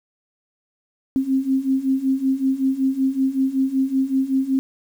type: beating tone pair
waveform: sine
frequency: 263 / 268.3 Hz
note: C4 / C4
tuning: +9 / +44 cents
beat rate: 5.3 Hz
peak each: -22 / -19 dBFS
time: 1.16-4.59 s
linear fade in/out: 0 ms
effects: 8-bit